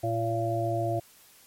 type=harmonic tone; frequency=114 Hz; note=A#2; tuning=38 cents flat; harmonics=1 / 3 / 5 / 6; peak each=-30 / -32 / -34 / -29 dBFS; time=0.03-1 s; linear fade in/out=10 ms; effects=white hiss -56 dBFS RMS until 1.46 s + MP3 64 kbps